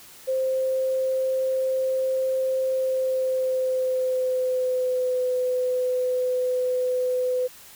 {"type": "tone with pitch glide", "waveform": "sine", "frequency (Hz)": [523.3, 504], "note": ["C5", "B4"], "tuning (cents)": [0, 35], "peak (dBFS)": -21, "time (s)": [0.27, 7.48], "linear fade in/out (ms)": 20, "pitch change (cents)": -65, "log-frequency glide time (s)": [2.68, 5.28], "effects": ["white hiss -47 dBFS RMS until 7.75 s"]}